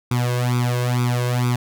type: tone with flanger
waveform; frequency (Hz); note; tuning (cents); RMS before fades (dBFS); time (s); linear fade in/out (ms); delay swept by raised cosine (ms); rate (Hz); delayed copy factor
sawtooth; 122.8; B2; -9; -20; 0.11-1.56; 5; 0.83 to 1.93; 2.2; +1
effects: none